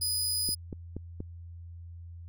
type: tone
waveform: 20% pulse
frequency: 4978 Hz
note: D#8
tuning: in tune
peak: -22 dBFS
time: 0.01-0.55 s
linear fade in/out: 10 ms
type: click train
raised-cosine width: 3 ms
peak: -24 dBFS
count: 4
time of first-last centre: 0.49-1.204 s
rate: 4.2 Hz
effects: added 85 Hz sine -42 dBFS peak until 2.28 s